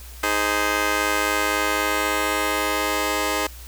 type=chord; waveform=10% pulse; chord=Ab major; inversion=second; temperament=just; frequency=311.5 / 415.3 / 519.1 Hz; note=Eb4 / Ab4 / C5; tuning=+2 / 0 / -14 cents; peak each=-17 dBFS; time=0.23-3.47 s; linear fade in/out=5 ms; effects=added 61 Hz sine -38 dBFS peak until 3.67 s + white hiss -44 dBFS RMS until 3.67 s